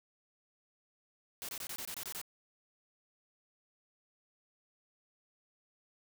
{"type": "noise bursts", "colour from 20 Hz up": "white", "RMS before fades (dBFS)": -42, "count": 9, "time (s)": [1.42, 2.215], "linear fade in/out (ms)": 0, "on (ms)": 67, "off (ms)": 24, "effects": []}